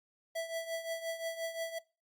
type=tone with tremolo; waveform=square; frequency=659.3 Hz; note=E5; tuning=in tune; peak=-33 dBFS; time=0.35-1.79 s; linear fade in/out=10 ms; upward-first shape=triangle; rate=5.7 Hz; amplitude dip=75%; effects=noise-tail reverb RT60 0.3 s tail -22 dB re dry + Opus 48 kbps